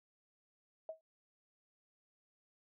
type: tone with exponential decay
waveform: sine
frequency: 640 Hz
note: D#5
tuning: 49 cents sharp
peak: -37 dBFS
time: 0.89-1.01 s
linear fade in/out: 2 ms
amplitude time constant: 24 ms
effects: none